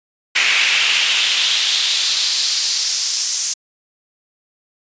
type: noise with high-pass filter sweep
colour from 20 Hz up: brown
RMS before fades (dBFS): -17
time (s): 0.35-3.54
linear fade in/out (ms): 10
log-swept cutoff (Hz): 2300 to 6200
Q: 2.6
effects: resampled to 16000 Hz